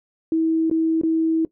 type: tone with dropouts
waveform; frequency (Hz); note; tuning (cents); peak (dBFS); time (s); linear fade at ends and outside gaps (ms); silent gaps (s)
sine; 323.3; E4; -34; -16; 0.32-1.45; 2; 0.699-0.712 / 1.014-1.034
effects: noise-tail reverb RT60 0.1 s tail -18 dB re dry

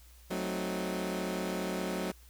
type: chord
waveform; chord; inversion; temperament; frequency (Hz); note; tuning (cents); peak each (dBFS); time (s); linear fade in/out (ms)
20% pulse; F# diminished seventh; none; equal; 185 / 220 / 261.6 / 311.1; F#3 / A3 / C4 / Eb4; 0 / 0 / 0 / 0; -30 / -35 / -36 / -36; 0.3-2.12; 10
effects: added 60 Hz sine -54 dBFS peak until 2.29 s + white hiss -61 dBFS RMS until 2.29 s

